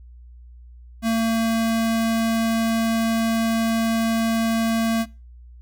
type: tone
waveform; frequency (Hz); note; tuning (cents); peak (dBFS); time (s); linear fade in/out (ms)
square; 226.5; A#3; -50; -19; 1.02-5.06; 50
effects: noise-tail reverb RT60 0.3 s tail -22 dB re dry + added 60 Hz sine -41 dBFS peak until 5.61 s